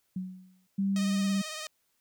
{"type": "tone with exponential decay", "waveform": "sine", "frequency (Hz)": 185.3, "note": "F#3", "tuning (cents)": 3, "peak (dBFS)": -29, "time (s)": [0.16, 0.67], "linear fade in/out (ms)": 5, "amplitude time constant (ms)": 110}
{"type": "tone", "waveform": "sine", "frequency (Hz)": 196, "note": "G3", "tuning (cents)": 0, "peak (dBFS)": -25, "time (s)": [0.78, 1.42], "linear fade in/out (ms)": 10}
{"type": "tone with vibrato", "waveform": "5% pulse", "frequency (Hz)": 622.3, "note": "D#5", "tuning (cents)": 0, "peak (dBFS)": -25, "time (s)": [0.96, 1.67], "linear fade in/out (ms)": 2, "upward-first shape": "sine", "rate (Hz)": 18, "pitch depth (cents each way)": 37}
{"effects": ["white hiss -74 dBFS RMS until 2 s"]}